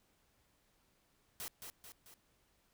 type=noise with echo; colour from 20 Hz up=white; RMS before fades=-44 dBFS; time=1.4-1.48 s; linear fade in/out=0 ms; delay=220 ms; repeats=3; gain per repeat=-5 dB; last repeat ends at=2.14 s; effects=pink hiss -74 dBFS RMS until 2.73 s